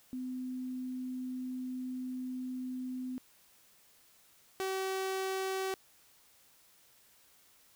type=tone pair in turn; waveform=sine / sawtooth; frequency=254.7 / 381.6 Hz; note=C4 / G4; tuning=-46 / -47 cents; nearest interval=perfect fifth; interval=699 cents; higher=second; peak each=-36 / -29 dBFS; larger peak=second; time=0.13-3.18 / 4.6-5.74 s; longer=first; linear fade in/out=0 ms; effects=white hiss -64 dBFS RMS until 7.75 s

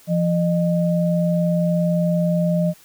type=tone pair together; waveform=sine; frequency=171.4 / 610.8 Hz; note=F3 / D#5; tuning=-32 / -32 cents; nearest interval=octave + minor seventh; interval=2200 cents; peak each=-17 / -22 dBFS; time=0.07-2.74 s; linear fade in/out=50 ms; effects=white hiss -50 dBFS RMS until 2.84 s

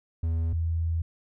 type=tone pair in turn; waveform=triangle / sine; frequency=82 / 82.62 Hz; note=E2 / E2; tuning=-9 / +4 cents; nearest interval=unison; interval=13 cents; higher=second; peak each=-22 / -24 dBFS; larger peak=first; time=0.23-0.53 / 0.53-1.02 s; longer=second; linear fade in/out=5 ms; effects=none

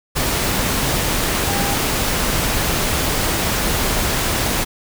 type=tone in noise; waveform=sine; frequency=800 Hz; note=G5; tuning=35 cents sharp; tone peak=-25 dBFS; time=1.47-1.75 s; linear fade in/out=20 ms; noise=pink; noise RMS=-19 dBFS; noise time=0.15-4.65 s; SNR=-9 dB; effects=none

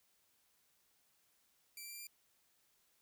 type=tone with pitch steps; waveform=5% pulse; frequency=2340 / 2355 / 2370 / 2385 Hz; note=D7 / D7 / D7 / D7; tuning=-7 / +4 / +15 / +26 cents; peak=-38 dBFS; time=1.77-2.07 s; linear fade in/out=2 ms; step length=75 ms; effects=white hiss -75 dBFS RMS until 3.01 s

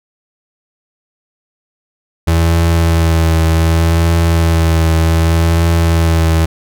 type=tone with vibrato; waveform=35% pulse; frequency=82.41 Hz; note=E2; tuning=in tune; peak=-7 dBFS; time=2.27-6.46 s; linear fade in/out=10 ms; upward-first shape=triangle; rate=0.66 Hz; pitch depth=28 cents each way; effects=none

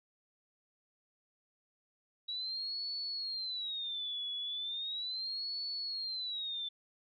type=tone with vibrato; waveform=sine; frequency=3878 Hz; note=B7; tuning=32 cents flat; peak=-36 dBFS; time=2.28-6.69 s; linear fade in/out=10 ms; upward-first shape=sine; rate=0.37 Hz; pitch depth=230 cents each way; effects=none

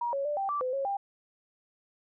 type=tone with pitch steps; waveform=sine; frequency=952 / 554 / 590 / 783 / 1166 / 509 / 547 / 796 Hz; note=A#5 / C#5 / D5 / G5 / D6 / C5 / C#5 / G5; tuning=+36 / -1 / +8 / -2 / -13 / -48 / -23 / +26 cents; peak=-28 dBFS; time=0.01-0.97 s; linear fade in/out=5 ms; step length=120 ms; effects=none

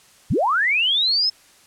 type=linear sweep; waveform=sine; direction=up; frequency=58.5 to 5274 Hz; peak=-16 dBFS; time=0.3-1.3 s; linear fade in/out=10 ms; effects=white hiss -52 dBFS RMS until 1.66 s + low-pass 10000 Hz 12 dB/octave

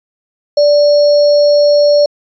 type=tone with sample-and-hold; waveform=sine; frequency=584 Hz; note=D5; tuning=10 cents flat; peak=-5 dBFS; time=0.57-2.06 s; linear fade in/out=5 ms; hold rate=4900 Hz; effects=resampled to 16000 Hz

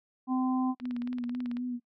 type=harmonic tone; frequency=257.2 Hz; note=C4; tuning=30 cents flat; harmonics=1 / 3 / 4; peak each=-26 / -36 / -38 dBFS; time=0.27-0.75 s; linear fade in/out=50 ms
type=tone with vibrato; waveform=sine; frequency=245.1 Hz; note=B3; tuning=13 cents flat; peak=-31 dBFS; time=0.8-1.8 s; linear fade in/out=50 ms; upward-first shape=sine; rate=3.8 Hz; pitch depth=34 cents each way
type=click train; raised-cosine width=0.3 ms; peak=-30 dBFS; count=15; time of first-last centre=0.8-1.569 s; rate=18.2 Hz
effects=noise-tail reverb RT60 0.1 s tail -24 dB re dry

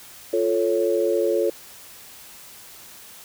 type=chord; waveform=sine; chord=F augmented; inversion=none; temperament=equal; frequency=349.2 / 440 / 554.4 Hz; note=F4 / A4 / C#5; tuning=0 / 0 / 0 cents; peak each=-23 / -22 / -23 dBFS; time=0.33-1.5 s; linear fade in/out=5 ms; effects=white hiss -44 dBFS RMS until 3.24 s

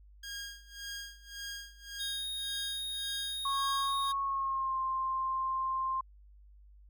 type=tone with tremolo; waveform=15% pulse; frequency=1625 Hz; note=G#6; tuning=38 cents flat; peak=-32 dBFS; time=0.23-4.12 s; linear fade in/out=5 ms; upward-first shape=sine; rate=1.8 Hz; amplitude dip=90%
type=tone; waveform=square; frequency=3729 Hz; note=A#7; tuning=in tune; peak=-36 dBFS; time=1.99-4.13 s; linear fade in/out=20 ms
type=tone with pitch glide; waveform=sine; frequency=1100 to 1053.4 Hz; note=C#6 to C6; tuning=-14 to +11 cents; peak=-30 dBFS; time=3.45-6.01 s; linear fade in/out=5 ms; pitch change=-75 cents; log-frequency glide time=4.22-4.78 s
effects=added 50 Hz sine -54 dBFS peak until 6.89 s

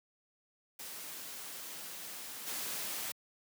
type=noise with level steps; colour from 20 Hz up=white; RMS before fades=-45 / -39 dBFS; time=0.79-3.12 s; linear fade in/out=5 ms; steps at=2.46 s; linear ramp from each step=20 ms; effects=high-pass 150 Hz 12 dB/octave

